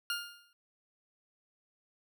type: tone with exponential decay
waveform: 20% pulse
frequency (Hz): 1411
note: F6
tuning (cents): +17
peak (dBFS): -25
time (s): 0.1-0.53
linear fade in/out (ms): 1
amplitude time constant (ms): 93
effects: none